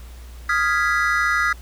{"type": "chord", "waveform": "triangle", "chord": "F half-diminished seventh", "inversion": "third", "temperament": "equal", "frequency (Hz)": [1244.5, 1396.9, 1661.2, 1975.5], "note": ["Eb6", "F6", "Ab6", "Cb7"], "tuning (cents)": [0, 0, 0, 0], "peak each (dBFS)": -21, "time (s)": [0.49, 1.53], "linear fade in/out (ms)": 5, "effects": ["added 60 Hz sine -36 dBFS peak until 1.61 s", "pink hiss -48 dBFS RMS until 1.61 s"]}